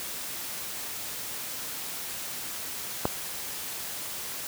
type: click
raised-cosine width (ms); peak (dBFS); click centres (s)
1; -9; 3.054
effects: white hiss -36 dBFS RMS until 4.47 s + high-pass 60 Hz 12 dB/octave